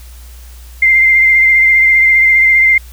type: tone with vibrato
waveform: sine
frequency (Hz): 2093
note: C7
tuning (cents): 0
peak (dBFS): -5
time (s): 0.82-2.78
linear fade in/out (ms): 5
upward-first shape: triangle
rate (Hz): 15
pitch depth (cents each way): 26
effects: added 60 Hz sine -31 dBFS peak until 2.92 s + white hiss -42 dBFS RMS until 2.92 s